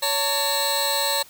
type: tone cluster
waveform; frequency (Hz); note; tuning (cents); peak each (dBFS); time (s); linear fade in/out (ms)
sawtooth; 564 / 901 / 3912 / 4237; C#5 / A5 / B7 / C8; +30 / +41 / -17 / +21; -23; 0.02-1.23; 10
effects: white hiss -49 dBFS RMS until 1.29 s